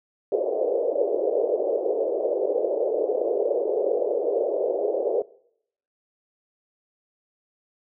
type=band-pass noise; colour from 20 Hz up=white; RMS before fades=-24 dBFS; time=0.32-5.22 s; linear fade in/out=2 ms; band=390 to 580 Hz; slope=48 dB/octave; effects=noise-tail reverb RT60 0.7 s tail -22 dB re dry